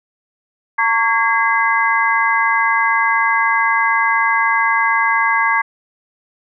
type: tone cluster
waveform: sine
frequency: 908 / 1124 / 1637 / 2047 Hz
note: A#5 / C#6 / G#6 / C7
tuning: -46 / +24 / -25 / -38 cents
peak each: -18 dBFS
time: 0.78-5.62 s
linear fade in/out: 10 ms
effects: none